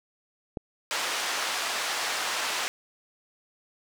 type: click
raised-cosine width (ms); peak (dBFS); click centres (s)
2; -18; 0.572
type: band-pass noise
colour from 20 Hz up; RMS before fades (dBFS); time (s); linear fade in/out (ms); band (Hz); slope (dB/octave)
pink; -30; 0.91-2.68; 0; 840 to 7200; 12
effects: none